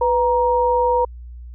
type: tone pair together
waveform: sine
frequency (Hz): 496.2 / 940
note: B4 / A#5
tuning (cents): +8 / +14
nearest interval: major seventh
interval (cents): 1106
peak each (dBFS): -17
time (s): 0.01-1.05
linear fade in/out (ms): 5
effects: added 60 Hz sine -33 dBFS peak until 1.54 s